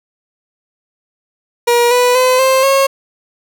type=tone with pitch steps; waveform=30% pulse; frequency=477.1 / 493.1 / 509.6 / 526.6 / 544.3 Hz; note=A#4 / B4 / C5 / C5 / C#5; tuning=+40 / -3 / -46 / +11 / -32 cents; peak=-6 dBFS; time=1.67-2.87 s; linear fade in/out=10 ms; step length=240 ms; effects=none